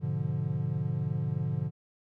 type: chord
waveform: triangle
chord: G# diminished seventh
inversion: none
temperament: equal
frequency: 103.83 / 123.47 / 146.83 / 174.61 Hz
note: G#2 / B2 / D3 / F3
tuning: 0 / 0 / 0 / 0 cents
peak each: -34 / -32 / -29 / -35 dBFS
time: 0-1.71 s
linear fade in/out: 50 ms
effects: none